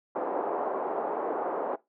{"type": "band-pass noise", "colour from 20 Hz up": "pink", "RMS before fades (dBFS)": -31, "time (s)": [0.15, 1.76], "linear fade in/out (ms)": 10, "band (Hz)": [370, 980], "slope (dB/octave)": 24, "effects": ["noise-tail reverb RT60 0.2 s tail -20 dB re dry"]}